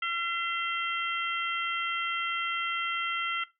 harmonic tone with a mistuned harmonic, 680 Hz, F5, 46 cents flat, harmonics 2 / 3 / 4 / 5, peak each -31 / -33 / -36 / -35 dBFS, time 0.02-3.44 s, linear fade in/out 5 ms, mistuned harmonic 5, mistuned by -120 cents, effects noise-tail reverb RT60 0.2 s tail -17 dB re dry

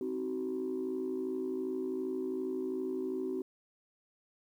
sine chord, C diminished, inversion none, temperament just, 261.6 / 314 / 376.7 Hz, C4 / Eb4 / Gb4, 0 / +16 / +31 cents, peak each -37 / -40 / -34 dBFS, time 0.01-3.42 s, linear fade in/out 2 ms, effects tanh soft clip ceiling -27 dBFS + 11-bit

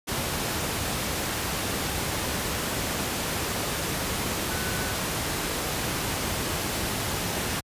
sine tone in noise, 1496 Hz, F#6, 19 cents sharp, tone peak -37 dBFS, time 4.5-4.94 s, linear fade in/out 20 ms, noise pink, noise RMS -28 dBFS, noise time 0.07-7.61 s, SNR -12 dB, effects high-pass 60 Hz 12 dB/octave + resampled to 32000 Hz

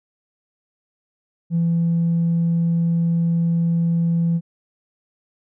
triangle tone with tanh clipping, 168.1 Hz, E3, 34 cents sharp, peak -16 dBFS, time 1.5-4.41 s, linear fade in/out 50 ms, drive 5 dB, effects none

